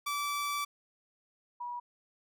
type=tone pair in turn; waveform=sawtooth / sine; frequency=1158 / 967.6 Hz; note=D6 / B5; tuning=-25 / -36 cents; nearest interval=minor third; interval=311 cents; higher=first; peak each=-28 / -36 dBFS; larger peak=first; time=0.06-0.65 / 1.6-1.8 s; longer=first; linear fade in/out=10 ms; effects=none